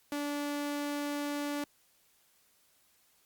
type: tone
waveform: sawtooth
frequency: 289.9 Hz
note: D4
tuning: 22 cents flat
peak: -29 dBFS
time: 0.12-1.64 s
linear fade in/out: 2 ms
effects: white hiss -68 dBFS RMS until 3.25 s + Opus 48 kbps